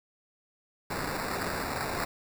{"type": "noise with sample-and-hold", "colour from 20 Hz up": "violet", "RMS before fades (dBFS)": -33, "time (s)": [0.9, 2.05], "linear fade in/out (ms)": 5, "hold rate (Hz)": 3150, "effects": []}